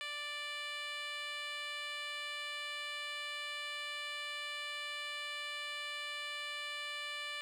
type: tone with band-pass filter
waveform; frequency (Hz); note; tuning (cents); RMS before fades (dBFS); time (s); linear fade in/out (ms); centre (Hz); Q
10% pulse; 587.3; D5; 0; -42; 0.01-7.41; 0; 2800; 0.87
effects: none